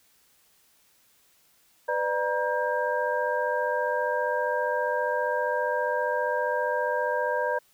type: tone cluster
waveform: sine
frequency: 500 / 595 / 948 / 1596 Hz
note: B4 / D5 / A#5 / G6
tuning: +21 / +22 / +29 / +31 cents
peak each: -29 / -29 / -29 / -31 dBFS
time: 1.88-7.59 s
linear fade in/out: 10 ms
effects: white hiss -63 dBFS RMS until 7.73 s